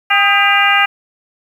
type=harmonic tone with a mistuned harmonic; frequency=400 Hz; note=G4; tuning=35 cents sharp; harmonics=2 / 3 / 4 / 5 / 6 / 7; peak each=-16 / -16 / -16 / -16 / -16 / -16 dBFS; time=0.1-0.86 s; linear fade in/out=10 ms; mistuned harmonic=3; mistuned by=+64 cents; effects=7-bit